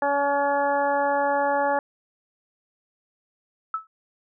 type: harmonic tone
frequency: 283.3 Hz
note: C#4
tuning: 38 cents sharp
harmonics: 1 / 2 / 3 / 4 / 5 / 6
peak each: -33 / -24 / -23 / -32 / -33 / -31 dBFS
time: 0.02-1.79 s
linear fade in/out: 2 ms
type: tone with exponential decay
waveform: sine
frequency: 1305 Hz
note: E6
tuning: 18 cents flat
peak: -20 dBFS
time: 3.74-3.87 s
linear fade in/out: 2 ms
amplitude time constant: 28 ms
effects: none